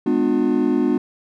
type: chord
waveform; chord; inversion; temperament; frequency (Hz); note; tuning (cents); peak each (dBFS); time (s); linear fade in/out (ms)
triangle; G# diminished seventh; none; just; 207.7 / 249.2 / 299 / 358.8; G#3 / B3 / D4 / F4; 0 / +16 / +31 / +47; -23 / -18 / -18 / -20; 0.06-0.98; 5
effects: none